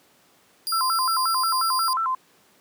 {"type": "tone", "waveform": "sawtooth", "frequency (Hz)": 4826, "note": "D8", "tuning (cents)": 46, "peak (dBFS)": -22, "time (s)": [0.67, 1.93], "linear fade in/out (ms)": 0}
{"type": "tone with vibrato", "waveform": "sine", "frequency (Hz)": 1175, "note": "D6", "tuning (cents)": 1, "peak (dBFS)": -21, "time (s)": [0.72, 2.15], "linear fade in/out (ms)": 5, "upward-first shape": "square", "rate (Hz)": 5.6, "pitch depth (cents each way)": 220}
{"effects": ["pink hiss -58 dBFS RMS until 2.6 s", "high-pass 200 Hz 12 dB/octave"]}